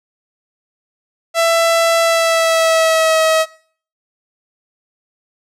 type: tone with pitch glide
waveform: sawtooth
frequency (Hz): 666 to 639.2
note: E5 to D#5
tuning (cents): +18 to +47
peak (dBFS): -7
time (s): 1.34-3.46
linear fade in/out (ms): 50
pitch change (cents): -71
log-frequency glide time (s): 2.02-3.2
effects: noise-tail reverb RT60 0.5 s tail -21 dB re dry + low-pass 11000 Hz 12 dB/octave